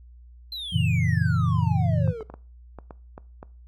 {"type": "exponential sweep", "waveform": "triangle", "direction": "down", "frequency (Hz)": [4158, 424.8], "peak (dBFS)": -30, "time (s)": [0.52, 2.23], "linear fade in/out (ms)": 2}
{"type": "chord", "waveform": "sine", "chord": "F# dominant seventh", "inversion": "none", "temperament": "equal", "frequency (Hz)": [92.5, 116.54, 138.59, 164.81], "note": ["F#2", "A#2", "C#3", "E3"], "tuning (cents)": [0, 0, 0, 0], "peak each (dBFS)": [-25, -25, -26, -25], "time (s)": [0.72, 2.13], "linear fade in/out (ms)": 20}
{"type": "clicks", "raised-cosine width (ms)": 1, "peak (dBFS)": -25, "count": 8, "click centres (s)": [2.077, 2.208, 2.3, 2.34, 2.787, 2.908, 3.179, 3.429]}
{"effects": ["noise-tail reverb RT60 0.4 s tail -21 dB re dry", "added 60 Hz sine -45 dBFS peak until 3.67 s"]}